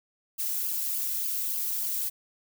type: noise with flanger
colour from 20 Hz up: violet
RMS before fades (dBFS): -30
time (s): 0.38-2.1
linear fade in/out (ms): 20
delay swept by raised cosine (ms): 0.51 to 2.21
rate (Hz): 3.4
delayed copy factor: -0.65
effects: none